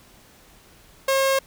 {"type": "tone", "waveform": "sawtooth", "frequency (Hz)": 539, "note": "C#5", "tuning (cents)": -49, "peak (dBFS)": -14, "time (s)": [1.08, 1.39], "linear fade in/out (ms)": 5, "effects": ["pink hiss -52 dBFS RMS until 1.46 s"]}